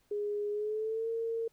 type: tone with pitch glide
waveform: sine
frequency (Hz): 413.6 to 456.3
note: G#4 to A#4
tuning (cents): -7 to -37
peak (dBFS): -31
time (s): 0.11-1.48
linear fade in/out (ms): 5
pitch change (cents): +170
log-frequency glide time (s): 0.51-1.09
effects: pink hiss -71 dBFS RMS until 1.52 s

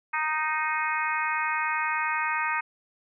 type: harmonic tone with a mistuned harmonic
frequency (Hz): 310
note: D#4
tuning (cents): -6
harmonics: 3 / 4 / 5 / 6 / 7 / 8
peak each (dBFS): -30 / -31 / -32 / -33 / -33 / -34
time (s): 0.13-2.61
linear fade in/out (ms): 10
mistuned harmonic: 8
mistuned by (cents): +16
effects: none

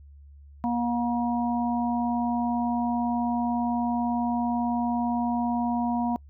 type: harmonic tone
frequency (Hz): 238.8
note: A#3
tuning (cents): +42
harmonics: 1 / 3 / 4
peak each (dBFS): -25 / -30 / -31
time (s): 0.64-6.16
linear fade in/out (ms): 0
effects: noise-tail reverb RT60 0.1 s tail -26 dB re dry + added 71 Hz sine -46 dBFS peak until 6.29 s

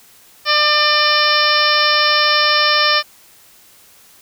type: harmonic tone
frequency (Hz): 598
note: D5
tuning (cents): +31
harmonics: 1 / 2 / 3 / 4 / 5 / 6 / 7 / 8 / 9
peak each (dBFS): -22 / -17 / -18 / -21 / -21 / -23 / -23 / -22 / -19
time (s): 0.45-3.03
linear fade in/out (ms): 50
effects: white hiss -47 dBFS RMS until 4.21 s

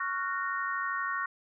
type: chord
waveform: sine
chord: Gb major seventh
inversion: second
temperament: just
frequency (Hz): 1110 / 1387.5 / 1480 / 1850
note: Db6 / F6 / Gb6 / Bb6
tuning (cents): +2 / -12 / 0 / -14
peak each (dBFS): -33 / -38 / -37 / -35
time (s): 0-1.26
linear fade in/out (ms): 5
effects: none

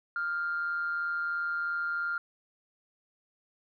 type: tone with amplitude modulation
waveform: sine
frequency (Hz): 1396.9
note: F6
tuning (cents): 0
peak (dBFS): -26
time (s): 0.16-2.18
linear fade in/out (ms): 2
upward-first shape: sine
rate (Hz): 163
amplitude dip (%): 50
effects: tanh soft clip ceiling -23 dBFS

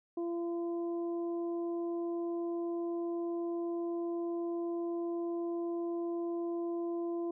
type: harmonic tone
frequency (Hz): 341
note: F4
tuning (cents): -41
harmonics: 1 / 2 / 3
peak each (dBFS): -33 / -45 / -51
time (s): 0.17-7.31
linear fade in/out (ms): 5
effects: none

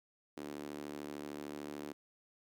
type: tone with high-pass filter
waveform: sawtooth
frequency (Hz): 73.42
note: D2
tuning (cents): 0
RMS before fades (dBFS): -45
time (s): 0.37-1.93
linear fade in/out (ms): 5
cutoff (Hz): 300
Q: 2.5
effects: none

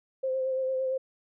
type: tone with vibrato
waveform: sine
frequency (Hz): 523.3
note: C5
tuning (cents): 0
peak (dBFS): -26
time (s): 0.23-0.98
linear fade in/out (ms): 10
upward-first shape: sine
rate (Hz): 8.8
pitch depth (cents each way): 22
effects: none

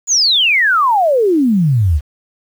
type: exponential sweep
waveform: sine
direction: down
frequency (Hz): 7040 to 67.2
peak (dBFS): -9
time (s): 0.07-2.01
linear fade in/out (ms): 50
effects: 7-bit

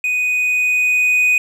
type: tone with level ramp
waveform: triangle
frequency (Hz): 2489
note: D#7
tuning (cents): 0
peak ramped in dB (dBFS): -14 to -9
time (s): 0.04-1.38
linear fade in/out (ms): 2
effects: none

